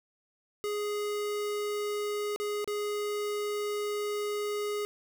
square tone with dropouts, 415.3 Hz, G#4, in tune, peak -31 dBFS, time 0.64-4.85 s, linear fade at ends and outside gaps 0 ms, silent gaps 2.361-2.4 / 2.644-2.676 s, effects none

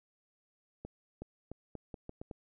accelerating click train, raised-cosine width 2 ms, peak -29 dBFS, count 8, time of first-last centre 0.85-2.312 s, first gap 370 ms, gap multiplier 0.8, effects none

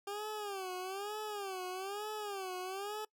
20% pulse tone with vibrato, 395.8 Hz, G4, 17 cents sharp, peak -34 dBFS, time 0.07-3.05 s, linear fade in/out 5 ms, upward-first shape sine, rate 1.1 Hz, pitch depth 140 cents each way, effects noise-tail reverb RT60 0.1 s tail -23 dB re dry

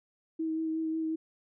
sine tone with vibrato, 320 Hz, D#4, 49 cents sharp, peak -29 dBFS, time 0.39-1.16 s, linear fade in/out 10 ms, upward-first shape sine, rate 5.5 Hz, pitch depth 15 cents each way, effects none

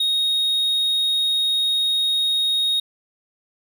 triangle tone, 3739 Hz, A#7, 4 cents sharp, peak -16 dBFS, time 0-2.8 s, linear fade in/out 5 ms, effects none

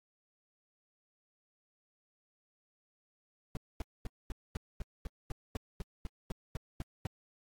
brown noise bursts, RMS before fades -36 dBFS, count 15, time 3.55-7.07 s, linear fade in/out 2 ms, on 20 ms, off 230 ms, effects AAC 64 kbps

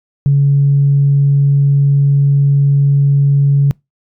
sine tone, 140.7 Hz, C#3, 26 cents sharp, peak -6 dBFS, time 0.26-3.71 s, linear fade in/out 0 ms, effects noise-tail reverb RT60 0.2 s tail -26 dB re dry + tanh soft clip ceiling -2 dBFS

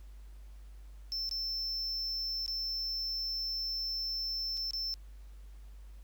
triangle tone with dropouts, 5330 Hz, E8, 18 cents sharp, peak -32 dBFS, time 1.12-4.94 s, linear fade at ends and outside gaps 0 ms, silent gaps 1.292-1.312 / 2.462-2.479 / 4.571-4.575 / 4.708-4.734 s, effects added 50 Hz sine -47 dBFS peak until 6.03 s + pink hiss -67 dBFS RMS until 6.03 s

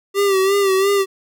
square tone with vibrato, 391.1 Hz, G4, 4 cents flat, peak -14 dBFS, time 0.14-1.06 s, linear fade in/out 50 ms, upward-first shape sine, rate 2.9 Hz, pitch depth 56 cents each way, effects none

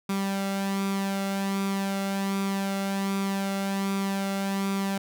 sawtooth tone with flanger, 196 Hz, G3, in tune, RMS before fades -28 dBFS, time 0.09-4.98 s, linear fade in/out 5 ms, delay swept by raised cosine 0.84 to 1.46 ms, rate 1.3 Hz, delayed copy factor +0.5, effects none

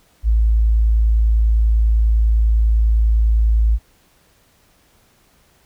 sine tone, 55 Hz, A1, in tune, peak -11 dBFS, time 0.23-3.79 s, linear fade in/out 50 ms, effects pink hiss -56 dBFS RMS until 5.65 s

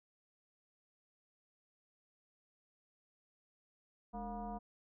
sine tone with frequency modulation, 460.6 Hz, A#4, 21 cents flat, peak -40 dBFS, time 4.13-4.59 s, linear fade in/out 20 ms, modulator 251 Hz, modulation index 2, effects none

